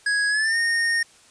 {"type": "tone with pitch glide", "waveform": "square", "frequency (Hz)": [1662, 1844.1], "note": ["G#6", "A#6"], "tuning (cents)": [1, -19], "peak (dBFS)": -20, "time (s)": [0.06, 1.03], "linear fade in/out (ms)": 5, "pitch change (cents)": 180, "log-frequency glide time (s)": [0.29, 0.57], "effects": ["white hiss -53 dBFS RMS until 1.3 s", "resampled to 22050 Hz"]}